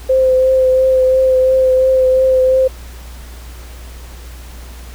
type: tone with vibrato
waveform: sine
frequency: 519 Hz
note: C5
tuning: 14 cents flat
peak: -8 dBFS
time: 0.09-2.68 s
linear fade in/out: 10 ms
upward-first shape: triangle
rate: 2.9 Hz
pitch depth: 19 cents each way
effects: added 60 Hz sine -30 dBFS peak until 4.94 s + pink hiss -39 dBFS RMS until 4.94 s